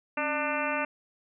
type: harmonic tone with a mistuned harmonic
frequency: 298.2 Hz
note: D4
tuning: 27 cents sharp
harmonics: 1 / 2 / 3 / 4 / 5 / 6 / 7 / 8 / 9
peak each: -36 / -33 / -35 / -35 / -35 / -39 / -39 / -37 / -36 dBFS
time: 0.17-0.85 s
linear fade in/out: 5 ms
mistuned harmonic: 1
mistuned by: -140 cents
effects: none